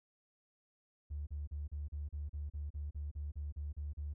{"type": "tone bursts", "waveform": "triangle", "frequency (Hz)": 73.42, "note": "D2", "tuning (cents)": 0, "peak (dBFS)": -34, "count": 15, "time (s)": [1.1, 4.14], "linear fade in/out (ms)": 20, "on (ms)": 170, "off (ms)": 35, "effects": ["tanh soft clip ceiling -36 dBFS"]}